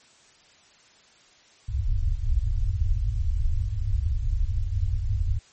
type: low-pass noise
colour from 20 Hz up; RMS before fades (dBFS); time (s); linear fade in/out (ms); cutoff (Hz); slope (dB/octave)
pink; -24; 1.68-5.39; 10; 110; 96
effects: white hiss -56 dBFS RMS until 5.52 s + MP3 32 kbps